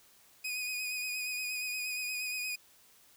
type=tone with vibrato; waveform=sawtooth; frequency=2489 Hz; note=D#7; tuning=in tune; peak=-31 dBFS; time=0.44-2.56 s; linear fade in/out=10 ms; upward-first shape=sine; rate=8.5 Hz; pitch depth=28 cents each way; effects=white hiss -62 dBFS RMS until 3.16 s